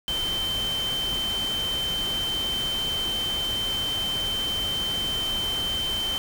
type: tone in noise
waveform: sine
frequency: 3100 Hz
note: G7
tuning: 20 cents flat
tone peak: -25 dBFS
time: 0.08-6.18 s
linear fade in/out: 0 ms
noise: pink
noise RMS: -34 dBFS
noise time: 0.08-6.18 s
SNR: +6 dB
effects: none